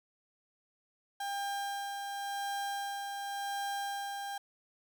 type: tone with tremolo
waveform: 35% pulse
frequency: 800 Hz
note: G5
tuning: 35 cents sharp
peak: -32 dBFS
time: 1.2-4.38 s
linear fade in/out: 5 ms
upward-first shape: sine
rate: 0.91 Hz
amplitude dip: 35%
effects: none